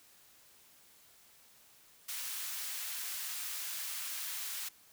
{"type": "high-pass noise", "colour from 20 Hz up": "white", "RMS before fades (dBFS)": -40, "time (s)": [2.08, 4.69], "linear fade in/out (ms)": 10, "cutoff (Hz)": 1300, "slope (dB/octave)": 12, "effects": ["white hiss -62 dBFS RMS until 4.92 s"]}